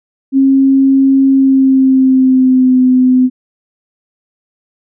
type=tone with pitch glide; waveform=sine; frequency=270 to 254.8 Hz; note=C#4 to C4; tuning=-45 to -46 cents; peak=-5 dBFS; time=0.32-3.3 s; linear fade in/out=50 ms; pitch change=-101 cents; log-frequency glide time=1.28-2.8 s; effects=none